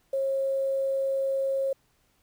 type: tone with quantisation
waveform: sine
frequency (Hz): 541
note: C#5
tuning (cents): -42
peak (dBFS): -24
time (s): 0.13-1.73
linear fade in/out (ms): 5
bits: 9
effects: pink hiss -68 dBFS RMS until 2.22 s